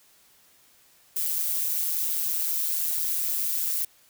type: noise with amplitude modulation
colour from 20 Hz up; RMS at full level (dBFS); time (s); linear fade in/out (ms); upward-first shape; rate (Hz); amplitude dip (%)
violet; -24; 1.16-3.85; 5; sine; 161; 65
effects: white hiss -59 dBFS RMS until 4.09 s